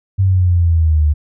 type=exponential sweep; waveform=sine; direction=down; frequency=97.7 to 73.42 Hz; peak=-9 dBFS; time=0.18-1.14 s; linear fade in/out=20 ms; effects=none